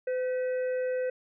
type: harmonic tone with a mistuned harmonic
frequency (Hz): 508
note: B4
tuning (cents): +49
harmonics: 1 / 3 / 4 / 5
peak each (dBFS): -27 / -43 / -47 / -52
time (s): 0.07-1.1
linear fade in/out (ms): 5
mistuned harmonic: 4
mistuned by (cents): -81
effects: none